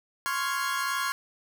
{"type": "chord", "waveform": "40% pulse", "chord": "Db major seventh", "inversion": "third", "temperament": "equal", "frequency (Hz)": [1046.5, 1108.7, 1396.9, 1661.2], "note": ["C6", "Db6", "F6", "Ab6"], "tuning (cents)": [0, 0, 0, 0], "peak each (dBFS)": -32, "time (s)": [0.26, 1.12], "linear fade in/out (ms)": 0, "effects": []}